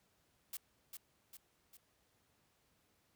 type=noise with echo; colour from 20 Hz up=blue; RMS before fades=-44 dBFS; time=0.53-0.57 s; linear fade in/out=2 ms; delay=400 ms; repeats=3; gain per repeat=-5 dB; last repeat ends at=1.77 s; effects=pink hiss -75 dBFS RMS until 3.15 s + high-pass 60 Hz 12 dB/octave